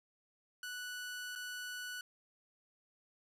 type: tone with dropouts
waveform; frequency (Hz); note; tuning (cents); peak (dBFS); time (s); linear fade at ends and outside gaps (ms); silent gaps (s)
sawtooth; 1480; F#6; 0; -38; 0.63-2.01; 2; 1.353-1.358
effects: resampled to 32000 Hz + 13-bit